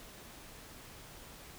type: silence
effects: pink hiss -52 dBFS RMS until 1.58 s